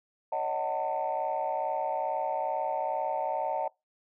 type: chord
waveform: sine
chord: D# half-diminished seventh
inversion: third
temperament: just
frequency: 560 / 622.3 / 746.7 / 896 Hz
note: C#5 / D#5 / F#5 / A5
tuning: +18 / 0 / +16 / +31 cents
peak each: -35 / -33 / -32 / -31 dBFS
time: 0.32-3.68 s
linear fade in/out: 5 ms
effects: noise-tail reverb RT60 0.2 s tail -23 dB re dry + tanh soft clip ceiling -21 dBFS